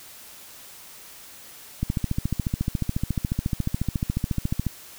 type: click train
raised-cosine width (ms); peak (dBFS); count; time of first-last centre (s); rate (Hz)
5; -11; 41; 1.83-4.667; 14.1
effects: white hiss -45 dBFS RMS until 4.98 s